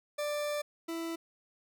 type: tone pair in turn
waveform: 40% pulse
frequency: 590 / 330.9 Hz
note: D5 / E4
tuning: +8 / +7 cents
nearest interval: minor seventh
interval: 1001 cents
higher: first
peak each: -31 / -34 dBFS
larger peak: first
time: 0.18-0.62 / 0.88-1.16 s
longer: first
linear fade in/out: 10 ms
effects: none